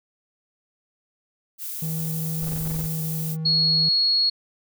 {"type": "noise", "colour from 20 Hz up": "violet", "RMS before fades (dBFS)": -32, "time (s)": [1.58, 3.37], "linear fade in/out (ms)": 50}
{"type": "tone with pitch glide", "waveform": "triangle", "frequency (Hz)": [160.4, 158.56], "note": ["E3", "D#3"], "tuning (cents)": [-47, 33], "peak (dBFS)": -24, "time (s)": [1.82, 3.89], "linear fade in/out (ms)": 5, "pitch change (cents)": -20, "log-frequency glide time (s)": [2.23, 3.62]}
{"type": "noise bursts", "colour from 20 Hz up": "brown", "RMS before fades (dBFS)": -33, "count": 10, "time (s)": [2.42, 2.859], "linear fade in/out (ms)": 0, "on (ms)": 25, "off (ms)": 21}
{"type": "tone", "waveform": "sine", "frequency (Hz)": 4325, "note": "C#8", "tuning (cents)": -43, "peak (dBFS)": -17, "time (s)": [3.45, 4.3], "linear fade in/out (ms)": 10}
{"effects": []}